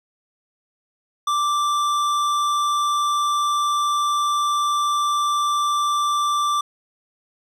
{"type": "tone with tanh clipping", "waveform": "sine", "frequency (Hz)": 1174.7, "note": "D6", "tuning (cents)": 0, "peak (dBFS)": -20, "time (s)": [1.27, 6.61], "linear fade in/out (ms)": 5, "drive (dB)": 15, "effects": []}